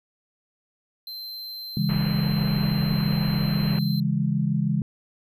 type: tone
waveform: square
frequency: 4106 Hz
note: C8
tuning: 33 cents flat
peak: -34 dBFS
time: 1.07-4 s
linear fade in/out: 2 ms
type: chord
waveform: sine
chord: C# minor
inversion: none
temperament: equal with one note detuned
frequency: 138.59 / 164.81 / 205.1 Hz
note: C#3 / E3 / G#3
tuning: 0 / 0 / -21 cents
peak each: -25 dBFS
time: 1.77-4.82 s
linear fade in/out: 2 ms
type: low-pass noise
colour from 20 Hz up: pink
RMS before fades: -34 dBFS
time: 1.89-3.79 s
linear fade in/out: 2 ms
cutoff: 3100 Hz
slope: 96 dB/octave
effects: none